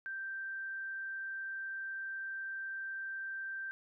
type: tone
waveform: sine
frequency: 1568 Hz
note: G6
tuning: in tune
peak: -38 dBFS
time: 0.06-3.71 s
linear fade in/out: 0 ms
effects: none